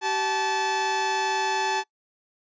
sawtooth tone pair together, 383.9 / 869.8 Hz, G4 / A5, -36 / -20 cents, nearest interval octave + major second, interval 1416 cents, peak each -26 / -20 dBFS, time 0.01-1.84 s, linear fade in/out 50 ms, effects noise-tail reverb RT60 0.1 s tail -23 dB re dry + resampled to 16000 Hz

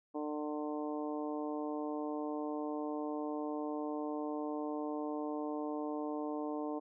harmonic tone, 150 Hz, D3, 37 cents sharp, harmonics 2 / 3 / 4 / 5 / 6 / 7, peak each -38 / -42 / -44 / -46 / -48 / -49 dBFS, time 0.14-6.8 s, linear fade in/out 20 ms, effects none

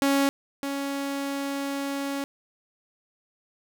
sawtooth tone pair in turn, 277.2 / 278.3 Hz, C#4 / C#4, 0 / +7 cents, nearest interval unison, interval 7 cents, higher second, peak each -16 / -24 dBFS, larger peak first, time 0.02-0.29 / 0.63-2.24 s, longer second, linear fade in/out 0 ms, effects none

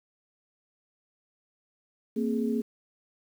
sine tone cluster, 229.5 / 263.9 / 418.3 Hz, A#3 / C4 / G#4, -27 / +15 / +12 cents, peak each -27 / -32 / -32 dBFS, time 2.16-2.62 s, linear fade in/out 10 ms, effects 9-bit

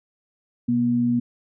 sine tone pair together, 125.92 / 240.4 Hz, B2 / B3, +34 / -46 cents, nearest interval major seventh, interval 1120 cents, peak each -28 / -18 dBFS, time 0.68-1.2 s, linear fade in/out 10 ms, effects none

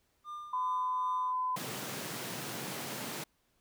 triangle tone with tremolo, 1200 Hz, D6, 37 cents sharp, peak -37 dBFS, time 0.24-1.34 s, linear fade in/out 50 ms, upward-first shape triangle, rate 2.6 Hz, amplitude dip 65%
sine tone, 1012 Hz, B5, 42 cents sharp, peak -30 dBFS, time 0.53-1.56 s, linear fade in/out 5 ms
pink high-pass noise, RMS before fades -40 dBFS, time 1.56-3.24 s, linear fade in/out 5 ms, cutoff 120 Hz, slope 48 dB/octave
effects pink hiss -74 dBFS RMS until 3.6 s

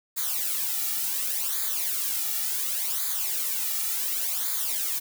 blue noise with flanger, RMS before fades -28 dBFS, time 0.16-5 s, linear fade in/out 20 ms, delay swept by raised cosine 0.35 to 1.95 ms, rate 0.69 Hz, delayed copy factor -0.75, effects none

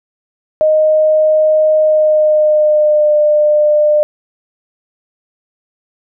sine tone with pitch glide, 620 to 600.3 Hz, D#5 to D5, -6 to +38 cents, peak -7 dBFS, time 0.61-4.03 s, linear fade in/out 0 ms, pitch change -56 cents, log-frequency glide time 1.77-3.14 s, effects none

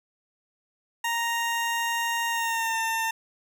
20% pulse tone with pitch glide, 932.3 to 901.6 Hz, A#5 to A5, 0 to +42 cents, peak -20 dBFS, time 1.04-3.11 s, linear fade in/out 5 ms, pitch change -58 cents, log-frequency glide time 2.29-2.76 s, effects none

